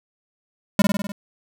square tone with echo, 201.5 Hz, G3, 48 cents sharp, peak -12 dBFS, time 0.79-0.82 s, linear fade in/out 2 ms, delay 50 ms, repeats 6, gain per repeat -3 dB, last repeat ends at 1.12 s, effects none

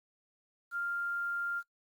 sine tone with quantisation, 1396.9 Hz, F6, in tune, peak -32 dBFS, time 0.71-1.63 s, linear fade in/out 50 ms, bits 10, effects noise-tail reverb RT60 0.1 s tail -23 dB re dry + Opus 48 kbps

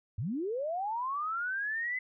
sine linear sweep, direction up, 85.5 to 2041 Hz, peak -31 dBFS, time 0.18-1.99 s, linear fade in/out 5 ms, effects none

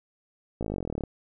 slowing click train, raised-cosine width 2 ms, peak -18 dBFS, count 20, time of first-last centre 0.61-1.037 s, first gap 17 ms, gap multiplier 1.03, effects none

